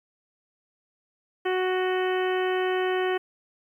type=harmonic tone with a mistuned harmonic; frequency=370 Hz; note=F#4; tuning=in tune; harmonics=1 / 2 / 3 / 4 / 5 / 6 / 7 / 8; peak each=-24 / -31 / -36 / -36 / -34 / -42 / -41 / -39 dBFS; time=1.45-3.18 s; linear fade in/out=10 ms; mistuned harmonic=8; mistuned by=+40 cents; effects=10-bit